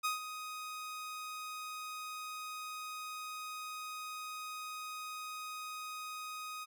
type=tone with ADSR envelope; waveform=sawtooth; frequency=1251 Hz; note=D#6; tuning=9 cents sharp; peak=-27 dBFS; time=0.03-6.66 s; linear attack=21 ms; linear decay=140 ms; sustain=-11 dB; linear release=31 ms; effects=none